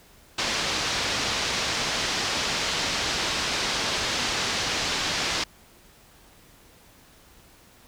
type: low-pass noise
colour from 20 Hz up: white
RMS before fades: -27 dBFS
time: 0.38-5.44 s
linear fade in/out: 5 ms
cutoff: 5600 Hz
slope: 24 dB/octave
effects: pink hiss -54 dBFS RMS until 7.87 s